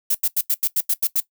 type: noise bursts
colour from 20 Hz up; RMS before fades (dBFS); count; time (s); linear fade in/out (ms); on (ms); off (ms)
violet; -19; 9; 0.1-1.203; 5; 47; 85
effects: noise-tail reverb RT60 0.1 s tail -17 dB re dry